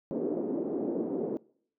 white band-pass noise, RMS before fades -32 dBFS, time 0.11-1.37 s, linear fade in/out 0 ms, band 240 to 410 Hz, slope 24 dB/octave, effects noise-tail reverb RT60 0.6 s tail -23 dB re dry

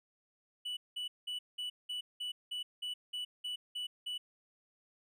triangle tone bursts, 2960 Hz, F#7, in tune, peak -35 dBFS, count 12, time 0.65-4.18 s, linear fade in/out 10 ms, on 120 ms, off 190 ms, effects none

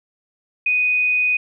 sine tone, 2489 Hz, D#7, in tune, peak -15 dBFS, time 0.66-1.37 s, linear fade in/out 5 ms, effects none

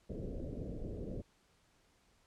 pink low-pass noise, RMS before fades -42 dBFS, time 0.09-1.22 s, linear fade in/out 10 ms, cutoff 570 Hz, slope 48 dB/octave, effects pink hiss -71 dBFS RMS until 2.26 s + low-pass 9000 Hz 12 dB/octave

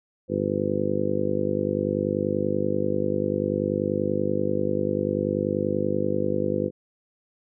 harmonic tone, 50.3 Hz, G1, 45 cents sharp, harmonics 2 / 3 / 4 / 5 / 6 / 7 / 8 / 9 / 10, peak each -34 / -34 / -30 / -32 / -32 / -29 / -32 / -33 / -28 dBFS, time 0.28-6.71 s, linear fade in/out 50 ms, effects none

